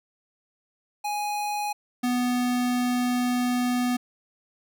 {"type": "tone pair in turn", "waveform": "square", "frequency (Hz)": [830.6, 246.9], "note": ["G#5", "B3"], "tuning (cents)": [0, 0], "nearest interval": "octave + major sixth", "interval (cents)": 2100, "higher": "first", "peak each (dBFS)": [-27, -23], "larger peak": "second", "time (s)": [[1.04, 1.73], [2.03, 3.97]], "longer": "second", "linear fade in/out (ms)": 10, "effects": []}